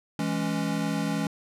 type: chord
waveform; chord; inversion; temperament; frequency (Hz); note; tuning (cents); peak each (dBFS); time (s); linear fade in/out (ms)
square; C# minor; first; equal; 164.81 / 207.7 / 277.2; E3 / G#3 / C#4; 0 / 0 / 0; -31; 0.19-1.27; 2
effects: low-pass 11000 Hz 12 dB/octave